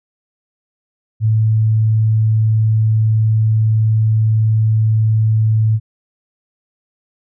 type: tone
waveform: sine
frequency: 109.8 Hz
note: A2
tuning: 3 cents flat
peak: -10 dBFS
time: 1.2-5.8 s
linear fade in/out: 50 ms
effects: none